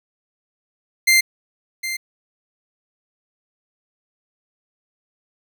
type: tone with echo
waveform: sawtooth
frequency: 2090 Hz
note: C7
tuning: 2 cents flat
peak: -8 dBFS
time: 1.07-1.21 s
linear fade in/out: 10 ms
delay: 760 ms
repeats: 1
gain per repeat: -12 dB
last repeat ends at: 1.97 s
effects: none